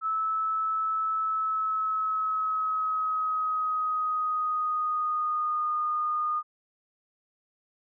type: tone with pitch glide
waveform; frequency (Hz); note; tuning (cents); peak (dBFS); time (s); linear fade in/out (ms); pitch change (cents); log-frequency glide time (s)
sine; 1305 to 1224.7; E6 to D#6; -18 to -28; -25; 0.01-6.43; 50; -110; 1.18-5.72
effects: none